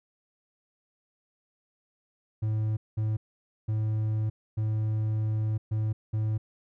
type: tone bursts at uneven times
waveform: triangle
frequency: 108.5 Hz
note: A2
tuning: 24 cents flat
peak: -23 dBFS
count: 6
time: 2.42-2.77 / 2.97-3.17 / 3.68-4.3 / 4.57-5.58 / 5.71-5.93 / 6.13-6.38 s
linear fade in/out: 10 ms
effects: none